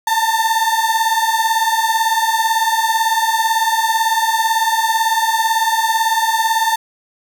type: beating tone pair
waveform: 35% pulse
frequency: 888 / 906 Hz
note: A5 / A#5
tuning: +16 / -50 cents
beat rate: 18 Hz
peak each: -15 dBFS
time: 0.07-6.76 s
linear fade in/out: 5 ms
effects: none